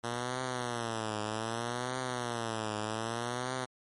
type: tone with vibrato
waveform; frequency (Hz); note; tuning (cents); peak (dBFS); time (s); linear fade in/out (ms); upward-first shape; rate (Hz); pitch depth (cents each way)
5% pulse; 116.9; A#2; +5; -22; 0.03-3.66; 20; triangle; 0.64; 180
effects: MP3 48 kbps